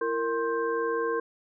sine tone cluster, 337 / 461.8 / 1058 / 1571 Hz, E4 / A#4 / C6 / G6, +38 / -16 / +19 / +3 cents, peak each -35 / -27 / -32 / -35 dBFS, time 0.01-1.2 s, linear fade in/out 5 ms, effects none

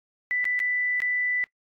sine tone with dropouts, 1985 Hz, B6, 8 cents sharp, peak -23 dBFS, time 0.31-1.44 s, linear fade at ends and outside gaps 0 ms, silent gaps 0.443-0.453 / 0.592-0.601 / 1.003-1.019 s, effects noise-tail reverb RT60 0.1 s tail -22 dB re dry + AAC 64 kbps

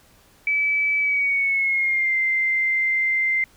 sine tone with pitch glide, 2300 to 2085 Hz, D7 to C7, -37 to -7 cents, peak -18 dBFS, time 0.47-3.44 s, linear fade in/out 2 ms, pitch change -170 cents, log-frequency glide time 0.99-2.16 s, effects pink hiss -55 dBFS RMS until 3.56 s

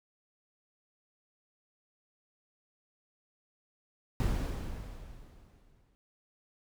brown noise with exponential decay, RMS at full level -28 dBFS, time 4.2-5.95 s, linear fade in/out 0 ms, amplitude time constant 380 ms, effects none

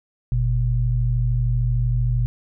sine tone pair together, 47.93 / 121 Hz, G1 / B2, -38 / -35 cents, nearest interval octave + major third, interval 1603 cents, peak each -21 / -19 dBFS, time 0.32-2.26 s, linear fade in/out 0 ms, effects none

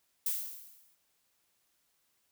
violet noise with exponential decay, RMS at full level -30 dBFS, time 0.26-0.95 s, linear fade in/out 2 ms, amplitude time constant 150 ms, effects white hiss -75 dBFS RMS until 2.31 s

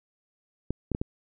clicks, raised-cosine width 3 ms, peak -15 dBFS, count 4, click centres 0.706 / 0.917 / 0.949 / 1.015 s, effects none

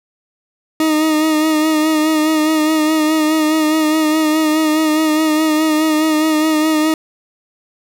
40% pulse tone with vibrato, 311.1 Hz, D#4, in tune, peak -11 dBFS, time 0.8-6.94 s, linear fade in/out 2 ms, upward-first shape sine, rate 4.8 Hz, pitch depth 33 cents each way, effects none

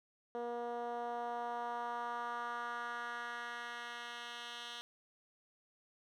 10% pulse tone with band-pass filter sweep, 238.6 Hz, A#3, 41 cents sharp, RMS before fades -42 dBFS, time 0.35-4.81 s, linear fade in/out 0 ms, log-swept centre 500 to 3200 Hz, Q 1.9, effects none

